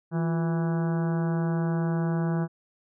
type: harmonic tone with a mistuned harmonic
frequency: 164.81 Hz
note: E3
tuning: in tune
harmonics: 1 / 2 / 3 / 4 / 5 / 6 / 7 / 8 / 9 / 10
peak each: -24 / -33 / -40 / -39 / -40 / -44 / -45 / -48 / -44 / -50 dBFS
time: 0.11-2.48 s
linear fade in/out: 50 ms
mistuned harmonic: 2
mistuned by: +82 cents
effects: none